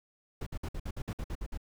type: noise bursts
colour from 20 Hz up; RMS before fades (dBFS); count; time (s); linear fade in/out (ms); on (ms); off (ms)
brown; -36; 11; 0.41-1.575; 5; 55; 56
effects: none